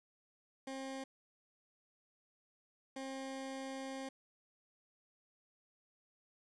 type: tone bursts at uneven times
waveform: 20% pulse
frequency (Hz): 267.2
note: C4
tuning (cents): +36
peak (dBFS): -37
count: 2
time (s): 0.67-1.04 / 2.96-4.09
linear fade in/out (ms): 5
effects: resampled to 22050 Hz + 11-bit